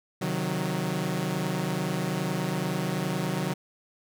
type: chord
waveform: sawtooth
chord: C diminished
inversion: none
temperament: equal with one note detuned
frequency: 133.18 / 155.56 / 185 Hz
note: C3 / Eb3 / Gb3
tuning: +31 / 0 / 0 cents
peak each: -30 / -27 / -26 dBFS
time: 0.21-3.54 s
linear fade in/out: 10 ms
effects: none